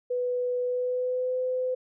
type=tone with pitch glide; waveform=sine; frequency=494.8 to 508.7 Hz; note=B4 to C5; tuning=+3 to -49 cents; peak=-25 dBFS; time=0.1-1.75 s; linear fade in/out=10 ms; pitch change=+48 cents; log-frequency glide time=0.63-1.39 s; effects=none